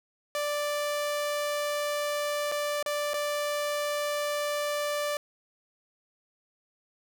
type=tone with dropouts; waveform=sawtooth; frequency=587.3 Hz; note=D5; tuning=in tune; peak=-24 dBFS; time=0.35-5.17 s; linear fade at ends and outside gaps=1 ms; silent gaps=2.516-2.521 / 2.827-2.861 / 3.135-3.141 s; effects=none